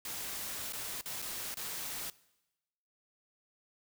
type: noise with dropouts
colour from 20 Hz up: white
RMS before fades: -40 dBFS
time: 0.05-2.1 s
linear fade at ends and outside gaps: 2 ms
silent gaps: 0.724-0.733 / 1.012-1.058 / 1.219-1.223 / 1.543-1.57 s
effects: noise-tail reverb RT60 1.0 s tail -21 dB re dry